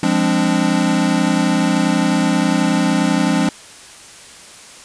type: chord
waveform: square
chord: D half-diminished seventh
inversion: first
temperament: equal with one note detuned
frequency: 174.61 / 205.1 / 261.6 / 293.7 Hz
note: F3 / Ab3 / C4 / D4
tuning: 0 / -21 / 0 / 0 cents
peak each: -20 dBFS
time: 0.03-3.49 s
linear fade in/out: 2 ms
effects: white hiss -39 dBFS RMS until 4.84 s + resampled to 22050 Hz